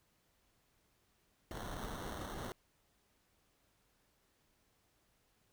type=noise with sample-and-hold; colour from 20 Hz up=pink; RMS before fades=-44 dBFS; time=1.51-2.52 s; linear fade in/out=0 ms; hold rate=2450 Hz; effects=pink hiss -75 dBFS RMS until 5.52 s